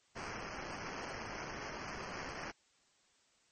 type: noise with sample-and-hold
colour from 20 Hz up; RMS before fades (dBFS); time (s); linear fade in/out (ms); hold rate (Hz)
violet; -44; 0.15-2.52; 20; 3675
effects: white hiss -71 dBFS RMS until 3.51 s + MP3 32 kbps